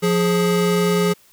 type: tone pair together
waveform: square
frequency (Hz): 176.1 / 417.9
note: F3 / G#4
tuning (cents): +15 / +11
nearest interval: octave + minor third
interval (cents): 1496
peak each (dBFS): -19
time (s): 0.02-1.14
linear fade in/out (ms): 20
effects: white hiss -53 dBFS RMS until 1.32 s